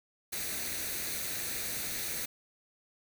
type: noise with comb filter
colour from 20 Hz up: white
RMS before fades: -36 dBFS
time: 0.32-2.26 s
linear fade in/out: 10 ms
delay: 0.48 ms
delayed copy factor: +0.55
effects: none